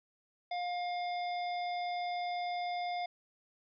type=harmonic tone; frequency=709 Hz; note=F5; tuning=26 cents sharp; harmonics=1 / 3 / 5 / 7; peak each=-34 / -44 / -48 / -51 dBFS; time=0.51-3.06 s; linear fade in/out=5 ms; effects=none